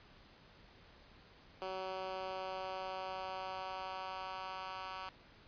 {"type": "tone with high-pass filter sweep", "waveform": "10% pulse", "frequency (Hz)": 188.2, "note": "F#3", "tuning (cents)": 30, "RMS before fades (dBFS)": -43, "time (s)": [1.62, 5.09], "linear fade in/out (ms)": 0, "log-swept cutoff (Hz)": [440, 1100], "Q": 1.4, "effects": ["pink hiss -61 dBFS RMS until 5.47 s", "resampled to 11025 Hz"]}